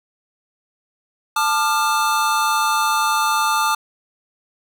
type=chord; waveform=square; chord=D minor; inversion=second; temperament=equal with one note detuned; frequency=880 / 1196.6 / 1396.9 Hz; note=A5 / D6 / F6; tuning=0 / +32 / 0 cents; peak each=-21 / -20 / -24 dBFS; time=1.36-3.75 s; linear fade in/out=5 ms; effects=none